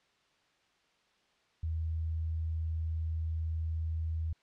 sine tone, 80.6 Hz, E2, 38 cents flat, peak -31 dBFS, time 1.63-4.33 s, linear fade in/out 5 ms, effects white hiss -70 dBFS RMS until 4.42 s + low-pass 4000 Hz 12 dB/octave

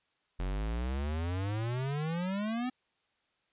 square exponential sweep, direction up, 43.98 to 257.6 Hz, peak -32 dBFS, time 0.39-2.7 s, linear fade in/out 10 ms, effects white hiss -75 dBFS RMS until 3.52 s + resampled to 8000 Hz

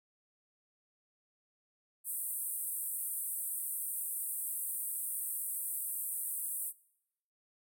pink band-pass noise, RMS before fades -38 dBFS, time 2.04-6.73 s, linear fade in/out 50 ms, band 8400 to 16000 Hz, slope 96 dB/octave, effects noise-tail reverb RT60 0.8 s tail -22 dB re dry

